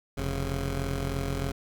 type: tone pair together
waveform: 15% pulse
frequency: 43.25 / 137.5 Hz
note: F1 / C#3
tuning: -16 / -14 cents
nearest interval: octave + minor sixth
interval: 2002 cents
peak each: -24 / -26 dBFS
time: 0.17-1.52 s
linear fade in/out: 10 ms
effects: none